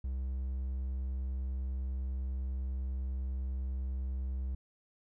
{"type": "tone", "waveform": "triangle", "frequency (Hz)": 65, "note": "C2", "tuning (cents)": -11, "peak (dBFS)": -31, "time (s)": [0.04, 4.55], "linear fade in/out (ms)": 5, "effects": []}